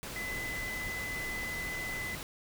sine tone in noise, 2015 Hz, B6, 34 cents sharp, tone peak -36 dBFS, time 0.16-2.15 s, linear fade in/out 0 ms, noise pink, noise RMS -41 dBFS, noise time 0.03-2.23 s, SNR +2 dB, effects none

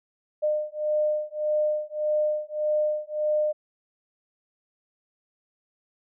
sine beating tone pair, 605 / 606.7 Hz, D#5 / D#5, -49 / -44 cents, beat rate 1.7 Hz, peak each -26 / -26 dBFS, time 0.42-3.53 s, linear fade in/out 20 ms, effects none

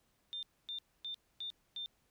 sine tone bursts, 3600 Hz, A7, 39 cents sharp, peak -39 dBFS, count 5, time 0.33-1.86 s, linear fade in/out 0 ms, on 98 ms, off 260 ms, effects pink hiss -75 dBFS RMS until 2.1 s

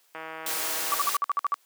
click train, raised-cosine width 0.5 ms, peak -22 dBFS, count 135, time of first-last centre 0.15-0.988 s, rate 160 Hz
white noise, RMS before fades -30 dBFS, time 0.46-1.17 s, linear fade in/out 5 ms
sine tone bursts, 1149 Hz, D6, 38 cents flat, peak -21 dBFS, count 9, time 0.92-1.542 s, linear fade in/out 0 ms, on 22 ms, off 53 ms
effects white hiss -64 dBFS RMS until 1.65 s + high-pass 400 Hz 12 dB/octave

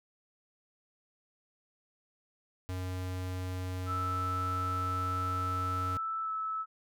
square tone, 92 Hz, F#2, 9 cents flat, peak -35 dBFS, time 2.69-5.97 s, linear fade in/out 0 ms
sine tone with pitch glide, 1318.5 to 1304.9 Hz, E6 to E6, 0 to -18 cents, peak -32 dBFS, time 3.86-6.66 s, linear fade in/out 50 ms, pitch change -18 cents, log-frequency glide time 6.22-6.3 s
effects none

